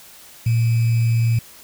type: tone with sample-and-hold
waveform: sine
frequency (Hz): 115.4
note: A#2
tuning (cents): -17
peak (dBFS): -14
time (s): 0.46-1.39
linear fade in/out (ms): 5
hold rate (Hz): 2450
effects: white hiss -44 dBFS RMS until 1.63 s